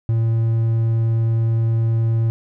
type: tone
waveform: triangle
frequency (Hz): 113.7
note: A#2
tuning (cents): -43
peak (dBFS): -13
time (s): 0.09-2.3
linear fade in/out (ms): 0
effects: none